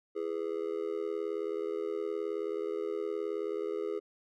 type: tone with amplitude modulation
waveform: triangle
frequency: 415.3 Hz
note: G#4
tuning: in tune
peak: -26 dBFS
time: 0.15-4 s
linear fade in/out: 20 ms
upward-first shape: sine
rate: 79 Hz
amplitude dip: 100%
effects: none